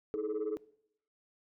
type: tone cluster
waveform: sine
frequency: 317.4 / 419.7 / 437.5 Hz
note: D#4 / G#4 / A4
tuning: +35 / +18 / -10 cents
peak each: -38 / -34 / -34 dBFS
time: 0.14-0.57 s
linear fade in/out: 0 ms
effects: noise-tail reverb RT60 0.7 s tail -21 dB re dry + tanh soft clip ceiling -28 dBFS